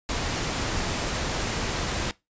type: noise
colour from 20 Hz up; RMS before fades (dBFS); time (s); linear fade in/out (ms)
pink; -28; 0.09-2.11; 0
effects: noise-tail reverb RT60 0.2 s tail -20 dB re dry + resampled to 16000 Hz